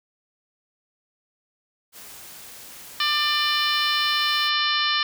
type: noise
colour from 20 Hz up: white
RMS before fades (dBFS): -42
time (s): 1.92-4.51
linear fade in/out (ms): 50
type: harmonic tone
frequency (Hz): 595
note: D5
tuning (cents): +22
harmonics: 2 / 3 / 4 / 5 / 6 / 7 / 8 / 9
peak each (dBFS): -26 / -27 / -30 / -26 / -28 / -28 / -34 / -32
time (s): 3-5.03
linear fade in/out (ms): 2
effects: none